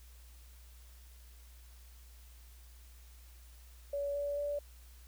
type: tone with pitch steps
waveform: sine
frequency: 568 / 573.6 / 579.3 Hz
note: C#5 / D5 / D5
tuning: +42 / -41 / -24 cents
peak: -33 dBFS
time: 3.93-4.59 s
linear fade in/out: 5 ms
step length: 220 ms
effects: added 60 Hz sine -53 dBFS peak until 5.07 s + white hiss -63 dBFS RMS until 5.07 s